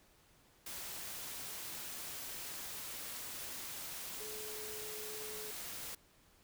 sine tone in noise, 428.4 Hz, A4, 46 cents flat, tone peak -48 dBFS, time 4.2-5.51 s, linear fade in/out 5 ms, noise white, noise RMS -45 dBFS, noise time 0.66-5.95 s, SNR -6 dB, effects pink hiss -67 dBFS RMS until 6.43 s

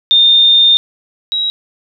sine tone pair in turn, 3631 / 3847 Hz, A#7 / B7, -46 / -46 cents, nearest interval minor second, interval 100 cents, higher second, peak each -5 / -13 dBFS, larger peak first, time 0.11-0.77 / 1.32-1.5 s, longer first, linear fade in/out 0 ms, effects none

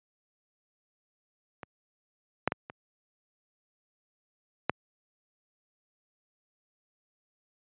clicks, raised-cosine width 0.5 ms, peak -24 / -8 / -14 / -25 / -9 dBFS, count 5, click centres 1.632 / 2.476 / 2.521 / 2.699 / 4.696 s, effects high-pass 100 Hz 12 dB/octave + resampled to 8000 Hz

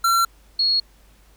square / sine tone pair in turn, 1360 / 4318 Hz, F6 / C#8, -46 / -46 cents, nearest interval octave + minor sixth, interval 2000 cents, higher second, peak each -16 dBFS, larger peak neither, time 0.04-0.25 / 0.59-0.8 s, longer neither, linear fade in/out 5 ms, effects added 50 Hz sine -51 dBFS peak until 1.36 s + pink hiss -57 dBFS RMS until 1.36 s

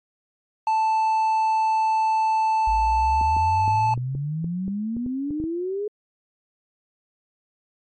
triangle tone with pitch glide, 880 to 873.9 Hz, A5 to A5, 0 to -12 cents, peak -16 dBFS, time 0.67-3.94 s, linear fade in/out 2 ms, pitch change -12 cents, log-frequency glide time 3.51-3.66 s
sine exponential sweep, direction up, 51.91 to 425.5 Hz, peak -24 dBFS, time 2.67-5.88 s, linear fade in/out 5 ms
clicks, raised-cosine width 3 ms, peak -22 dBFS, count 12, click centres 3.213 / 3.367 / 3.679 / 3.977 / 4.151 / 4.444 / 4.68 / 4.967 / 5.063 / 5.307 / 5.401 / 5.44 s
effects MP3 32 kbps

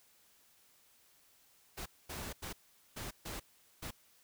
pink noise bursts at uneven times, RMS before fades -43 dBFS, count 6, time 1.77-1.86 / 2.09-2.33 / 2.42-2.53 / 2.96-3.11 / 3.25-3.4 / 3.82-3.91 s, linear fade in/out 10 ms, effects white hiss -67 dBFS RMS until 4.23 s

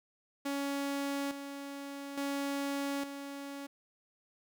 sawtooth tone with tremolo, 280 Hz, C#4, 18 cents sharp, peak -29 dBFS, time 0.45-3.67 s, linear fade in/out 10 ms, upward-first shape square, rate 0.58 Hz, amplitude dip 60%, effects none

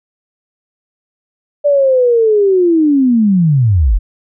sine linear sweep, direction down, 587.3 to 37.79 Hz, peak -7 dBFS, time 1.64-3.99 s, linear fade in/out 20 ms, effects none

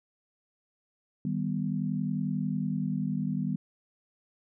sine chord, Eb augmented, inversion none, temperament equal, 155.56 / 196 / 246.9 Hz, Eb3 / G3 / B3, 0 / 0 / 0 cents, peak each -32 / -31 / -33 dBFS, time 1.25-3.56 s, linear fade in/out 2 ms, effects none

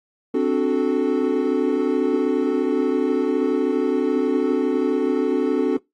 triangle chord, D dominant seventh, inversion third, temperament equal with one note detuned, 261.6 / 293.7 / 370 / 437 Hz, C4 / D4 / F#4 / A4, 0 / 0 / 0 / -12 cents, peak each -21 dBFS, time 0.34-5.77 s, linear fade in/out 5 ms, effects noise-tail reverb RT60 0.2 s tail -24 dB re dry + AAC 32 kbps

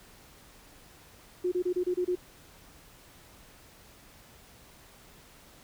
sine tone bursts, 360 Hz, F#4, 47 cents flat, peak -25 dBFS, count 7, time 1.44-2.155 s, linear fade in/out 10 ms, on 79 ms, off 27 ms, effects pink hiss -55 dBFS RMS until 5.63 s

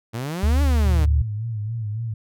sawtooth exponential two-way sweep, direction up then down, 108.4 to 293.7 to 143.8 Hz, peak -22 dBFS, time 0.13-1.06 s, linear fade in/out 20 ms, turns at 0.62 s
sine tone, 73.3 Hz, D2, 3 cents flat, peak -15 dBFS, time 0.43-1.22 s, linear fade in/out 5 ms
sine tone with vibrato, 110 Hz, A2, in tune, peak -24 dBFS, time 0.85-2.14 s, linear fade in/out 5 ms, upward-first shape sine, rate 3.6 Hz, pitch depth 99 cents each way
effects none

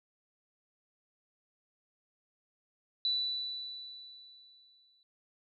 sine tone with exponential decay, 3968 Hz, B7, 7 cents sharp, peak -27 dBFS, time 3.05-5.03 s, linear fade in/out 1 ms, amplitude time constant 430 ms, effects none

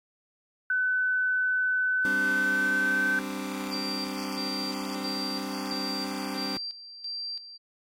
sine tone with pitch glide, 1507 to 1535.1 Hz, F#6 to G6, +31 to -37 cents, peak -23 dBFS, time 0.7-3.19 s, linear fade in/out 2 ms, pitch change +32 cents, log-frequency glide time 1.88-2.98 s
sawtooth chord, G suspended fourth, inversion none, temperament just, 196 / 261.3 / 294 Hz, G3 / C4 / D4, 0 / -2 / +2 cents, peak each -32 dBFS, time 2.05-6.57 s, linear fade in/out 0 ms
sine tone with tremolo, 4710 Hz, D8, 4 cents sharp, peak -32 dBFS, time 3.71-7.58 s, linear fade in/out 20 ms, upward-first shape square, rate 1.5 Hz, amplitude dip 70%
effects AAC 48 kbps

